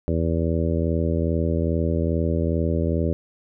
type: harmonic tone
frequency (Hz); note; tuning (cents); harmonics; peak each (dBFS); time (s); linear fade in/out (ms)
82.41; E2; 0; 1 / 2 / 3 / 4 / 5 / 6 / 7; -23 / -26 / -28 / -29 / -30 / -31 / -31; 0.08-3.13; 0
effects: none